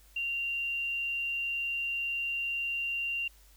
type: tone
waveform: sine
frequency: 2771 Hz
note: F7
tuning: 14 cents flat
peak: -30 dBFS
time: 0.16-3.28 s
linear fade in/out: 5 ms
effects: added 50 Hz sine -57 dBFS peak until 3.56 s + white hiss -62 dBFS RMS until 3.56 s